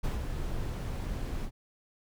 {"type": "noise with ADSR envelope", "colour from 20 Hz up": "brown", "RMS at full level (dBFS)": -29, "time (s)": [0.03, 1.51], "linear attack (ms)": 16, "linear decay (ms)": 140, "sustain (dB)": -5, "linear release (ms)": 70, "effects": []}